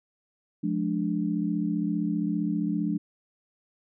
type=chord; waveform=sine; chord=D diminished; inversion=first; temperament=just; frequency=176.2 / 211.4 / 293.7 Hz; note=F3 / Ab3 / D4; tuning=+16 / +31 / 0 cents; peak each=-29 dBFS; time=0.63-2.98 s; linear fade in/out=10 ms; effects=none